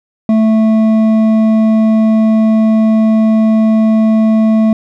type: tone with hard clipping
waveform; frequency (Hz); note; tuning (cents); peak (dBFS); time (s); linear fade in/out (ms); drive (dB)
sine; 220; A3; 0; -8; 0.29-4.73; 2; 7
effects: none